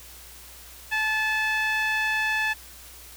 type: tone with band-pass filter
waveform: sawtooth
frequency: 868 Hz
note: A5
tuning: 24 cents flat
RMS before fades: -25 dBFS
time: 0.91-2.54 s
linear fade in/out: 20 ms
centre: 2100 Hz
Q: 3.7
effects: added 60 Hz sine -50 dBFS peak until 3.16 s + white hiss -46 dBFS RMS until 3.16 s